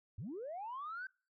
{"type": "linear sweep", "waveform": "sine", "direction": "up", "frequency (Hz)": [78, 1569], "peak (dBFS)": -40, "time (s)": [0.18, 1.07], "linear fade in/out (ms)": 5, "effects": ["noise-tail reverb RT60 0.4 s tail -26 dB re dry", "tanh soft clip ceiling -37 dBFS"]}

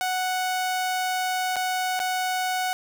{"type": "tone with dropouts", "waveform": "sawtooth", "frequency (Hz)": 740, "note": "F#5", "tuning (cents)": 0, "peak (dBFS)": -20, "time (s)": [0.01, 2.73], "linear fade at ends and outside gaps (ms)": 0, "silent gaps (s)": [[1.559, 1.566], [1.992, 2]], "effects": []}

